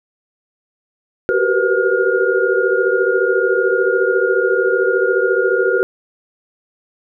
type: tone cluster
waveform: sine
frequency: 374.9 / 388.8 / 469.2 / 504 / 1424 Hz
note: F#4 / G4 / A#4 / B4 / F6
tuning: +23 / -14 / +11 / +35 / +33 cents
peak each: -19 dBFS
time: 1.29-5.83 s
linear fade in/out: 0 ms
effects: none